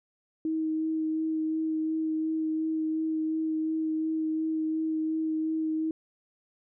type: tone with vibrato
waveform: sine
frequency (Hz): 316.5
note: D#4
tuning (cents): +30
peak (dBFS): -26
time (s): 0.45-5.91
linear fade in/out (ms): 2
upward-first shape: sine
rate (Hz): 2.8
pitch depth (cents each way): 12
effects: none